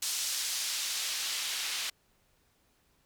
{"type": "noise with band-pass filter sweep", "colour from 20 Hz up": "white", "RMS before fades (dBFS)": -34, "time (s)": [0.02, 1.9], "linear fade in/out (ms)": 5, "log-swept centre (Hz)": [5600, 3100], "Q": 0.91, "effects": ["pink hiss -70 dBFS RMS until 3.05 s"]}